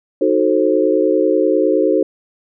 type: chord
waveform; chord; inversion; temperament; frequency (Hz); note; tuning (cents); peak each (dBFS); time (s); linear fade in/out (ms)
sine; D# diminished seventh; none; equal with one note detuned; 311.1 / 370 / 440 / 529.9; D#4 / F#4 / A4 / C5; 0 / 0 / 0 / +22; -17; 0.21-2.03; 5
effects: none